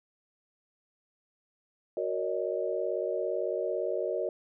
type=chord; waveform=sine; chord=D# minor seventh; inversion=first; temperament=equal with one note detuned; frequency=370 / 466.2 / 564.4 / 622.3 Hz; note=F#4 / A#4 / C#5 / D#5; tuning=0 / 0 / +31 / 0 cents; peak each=-34 dBFS; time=1.97-4.29 s; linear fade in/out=2 ms; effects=none